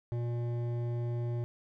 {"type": "tone with hard clipping", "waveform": "triangle", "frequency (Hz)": 119.3, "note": "A#2", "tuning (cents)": 41, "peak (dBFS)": -33, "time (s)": [0.12, 1.44], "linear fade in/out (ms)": 0, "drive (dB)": 15, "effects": []}